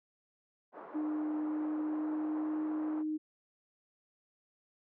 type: band-pass noise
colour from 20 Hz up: white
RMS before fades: -48 dBFS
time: 0.72-3.04 s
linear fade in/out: 50 ms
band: 260 to 1100 Hz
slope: 24 dB/octave
type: tone with pitch glide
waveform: sine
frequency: 305 to 308.5 Hz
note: D#4 to D#4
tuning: -34 to -15 cents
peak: -32 dBFS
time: 0.94-3.18 s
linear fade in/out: 20 ms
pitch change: +19 cents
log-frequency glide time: 1.33-2.57 s
effects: none